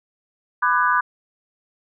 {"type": "chord", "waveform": "sine", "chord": "G# half-diminished seventh", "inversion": "first", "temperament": "just", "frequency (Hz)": [996.7, 1196.1, 1495.1, 1661.2], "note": ["B5", "D6", "F#6", "G#6"], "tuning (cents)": [16, 31, 18, 0], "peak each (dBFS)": [-20, -20, -21, -25], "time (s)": [0.62, 1.01], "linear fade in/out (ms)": 10, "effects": []}